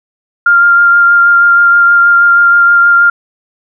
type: tone with vibrato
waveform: sine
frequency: 1396.9 Hz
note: F6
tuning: in tune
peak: -3 dBFS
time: 0.46-3.1 s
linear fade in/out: 5 ms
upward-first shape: sine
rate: 6.3 Hz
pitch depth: 13 cents each way
effects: none